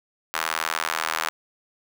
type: tone with high-pass filter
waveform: square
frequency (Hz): 40.17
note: E1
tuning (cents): -44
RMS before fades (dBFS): -27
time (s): 0.34-1.29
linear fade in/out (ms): 0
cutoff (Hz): 1200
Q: 1.5
effects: none